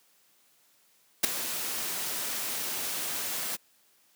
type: noise with ADSR envelope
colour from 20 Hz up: white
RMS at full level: -18 dBFS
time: 1.23-3.57 s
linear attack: 15 ms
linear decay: 6 ms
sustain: -15 dB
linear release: 21 ms
effects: white hiss -65 dBFS RMS until 4.15 s + high-pass 150 Hz 12 dB/octave